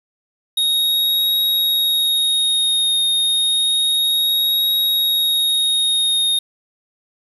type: tone with vibrato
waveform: square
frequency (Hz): 3744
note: A#7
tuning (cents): +7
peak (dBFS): -15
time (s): 0.57-6.39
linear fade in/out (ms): 5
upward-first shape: triangle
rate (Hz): 0.3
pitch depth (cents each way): 21
effects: 7-bit